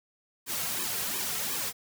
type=noise with flanger; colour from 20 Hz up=white; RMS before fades=-32 dBFS; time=0.46-1.73 s; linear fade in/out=50 ms; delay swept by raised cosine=1.4 to 3.5 ms; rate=2.8 Hz; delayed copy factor=-0.95; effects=none